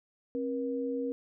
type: tone pair together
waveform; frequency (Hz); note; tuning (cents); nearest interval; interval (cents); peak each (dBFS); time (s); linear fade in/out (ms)
sine; 268.1 / 477.7; C4 / A#4; +42 / +42; minor seventh; 1000; -33 / -33; 0.35-1.12; 0
effects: none